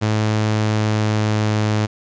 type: tone with pitch glide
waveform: sawtooth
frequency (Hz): 107.8 to 106.81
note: A2 to G#2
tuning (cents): -35 to +49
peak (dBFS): -12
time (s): 0.01-1.87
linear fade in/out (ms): 20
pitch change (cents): -16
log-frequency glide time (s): 0.47-1.73
effects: resampled to 16000 Hz + 9-bit

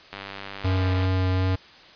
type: click train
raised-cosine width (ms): 0.3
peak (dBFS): -19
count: 92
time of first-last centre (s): 0.13-1.052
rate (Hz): 98.7
type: tone with vibrato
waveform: square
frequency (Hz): 93.1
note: F#2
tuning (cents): +11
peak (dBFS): -21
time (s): 0.64-1.56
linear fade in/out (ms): 10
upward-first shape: triangle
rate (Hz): 2.7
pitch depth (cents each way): 10
effects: white hiss -48 dBFS RMS until 1.95 s + resampled to 11025 Hz

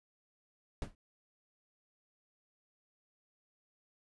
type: noise with exponential decay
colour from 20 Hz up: brown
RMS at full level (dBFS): -33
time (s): 0.82-0.95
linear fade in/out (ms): 1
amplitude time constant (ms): 28
effects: resampled to 24000 Hz

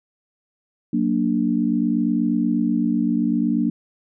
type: chord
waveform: sine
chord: Gb augmented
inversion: none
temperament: equal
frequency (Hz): 185 / 233.1 / 293.7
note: Gb3 / Bb3 / D4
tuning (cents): 0 / 0 / 0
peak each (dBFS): -24 / -20 / -22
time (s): 0.93-3.7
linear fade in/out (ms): 5
effects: none

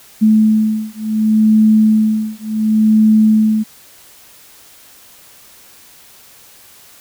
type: beating tone pair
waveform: sine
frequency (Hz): 216.5 / 217.19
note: A3 / A3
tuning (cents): -28 / -22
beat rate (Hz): 0.69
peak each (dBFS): -12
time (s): 0.21-3.64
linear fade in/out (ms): 20
effects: white hiss -43 dBFS RMS until 7 s

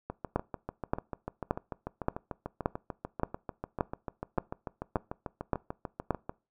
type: two click trains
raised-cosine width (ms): 1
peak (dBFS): -12 / -21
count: 11 / 43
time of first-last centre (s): 0.36-6.107 / 0.1-6.295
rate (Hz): 1.74 / 6.78
effects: noise-tail reverb RT60 0.3 s tail -22 dB re dry

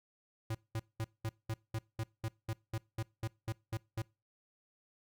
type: tone bursts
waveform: square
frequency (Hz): 111.2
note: A2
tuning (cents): +19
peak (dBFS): -35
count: 15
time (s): 0.5-4.02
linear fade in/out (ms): 5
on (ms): 48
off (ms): 200
effects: noise-tail reverb RT60 0.3 s tail -24 dB re dry

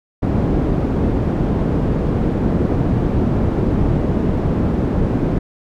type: low-pass noise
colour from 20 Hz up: white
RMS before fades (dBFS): -17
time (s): 0.22-5.39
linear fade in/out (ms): 10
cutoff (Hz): 270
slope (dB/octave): 12
effects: none

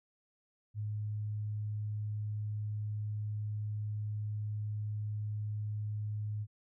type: tone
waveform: sine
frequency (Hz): 105.6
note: G#2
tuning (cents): +29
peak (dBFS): -34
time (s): 0.74-6.47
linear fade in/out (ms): 50
effects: none

